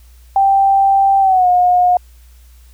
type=tone with pitch glide; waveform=sine; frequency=784 to 718.9 Hz; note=G5 to F5; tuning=0 to +50 cents; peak=-8 dBFS; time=0.36-1.97 s; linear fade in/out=2 ms; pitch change=-150 cents; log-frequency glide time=1.2-1.48 s; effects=added 60 Hz sine -40 dBFS peak until 2.73 s + white hiss -53 dBFS RMS until 2.73 s